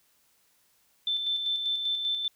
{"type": "tone with tremolo", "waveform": "sine", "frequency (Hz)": 3539, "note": "A7", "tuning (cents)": 9, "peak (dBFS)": -25, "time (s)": [1.07, 2.28], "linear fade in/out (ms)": 2, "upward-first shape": "square", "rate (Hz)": 5.1, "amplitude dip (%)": 40, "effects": ["white hiss -67 dBFS RMS until 2.35 s"]}